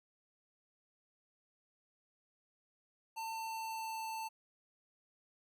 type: tone with pitch glide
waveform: square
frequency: 897 to 889.3 Hz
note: A5 to A5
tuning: +33 to +18 cents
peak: -40 dBFS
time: 3.16-4.29 s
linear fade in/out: 20 ms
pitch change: -15 cents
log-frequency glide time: 3.36-4 s
effects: none